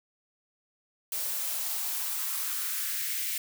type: noise with high-pass filter sweep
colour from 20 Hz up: blue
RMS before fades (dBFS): -32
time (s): 1.12-3.38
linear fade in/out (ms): 2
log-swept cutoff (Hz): 480 to 2200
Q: 2.4
effects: none